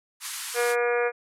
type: band-pass noise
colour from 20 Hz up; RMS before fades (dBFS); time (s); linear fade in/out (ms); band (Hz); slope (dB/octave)
white; -35; 0.2-0.76; 50; 940 to 12000; 48
type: harmonic tone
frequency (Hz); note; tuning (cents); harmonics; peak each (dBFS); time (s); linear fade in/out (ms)
240.2; B3; -48; 2 / 3 / 4 / 5 / 6 / 7 / 8 / 9 / 10; -23 / -32 / -37 / -35 / -33 / -32 / -40 / -36 / -36; 0.54-1.12; 50
effects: none